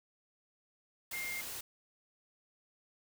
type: tone in noise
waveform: sine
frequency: 2115 Hz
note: C7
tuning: 18 cents sharp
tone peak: -38 dBFS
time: 1.13-1.41 s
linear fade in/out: 5 ms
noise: white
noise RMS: -43 dBFS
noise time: 1.11-1.61 s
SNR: +2 dB
effects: none